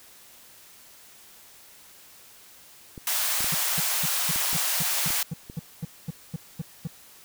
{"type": "clicks", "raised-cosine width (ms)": 3, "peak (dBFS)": -26, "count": 7, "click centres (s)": [2.978, 3.406, 3.444, 4.36, 4.531, 5.105, 5.499]}
{"type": "high-pass noise", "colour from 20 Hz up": "white", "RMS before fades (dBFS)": -26, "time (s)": [3.07, 5.23], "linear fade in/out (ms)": 2, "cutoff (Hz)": 620, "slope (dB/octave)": 24}
{"type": "tone bursts", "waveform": "triangle", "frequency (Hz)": 161.7, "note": "E3", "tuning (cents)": -33, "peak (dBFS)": -25, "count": 14, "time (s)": [3.52, 6.874], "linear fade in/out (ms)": 5, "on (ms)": 26, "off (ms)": 230}
{"effects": ["white hiss -51 dBFS RMS until 7.24 s"]}